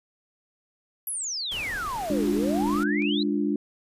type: exponential two-way sweep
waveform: sine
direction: down then up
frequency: 11840 to 347.4 to 4122 Hz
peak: -28 dBFS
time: 1.07-3.23 s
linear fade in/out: 2 ms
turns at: 2.3 s
type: noise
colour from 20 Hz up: pink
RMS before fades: -39 dBFS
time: 1.51-2.84 s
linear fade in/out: 10 ms
type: chord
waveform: sine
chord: D diminished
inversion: second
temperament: equal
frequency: 207.7 / 293.7 / 349.2 Hz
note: Ab3 / D4 / F4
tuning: 0 / 0 / 0 cents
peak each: -27 / -25 / -30 dBFS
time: 2.1-3.56 s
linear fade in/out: 2 ms
type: click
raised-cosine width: 0.2 ms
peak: -29 dBFS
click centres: 3.022 s
effects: resampled to 32000 Hz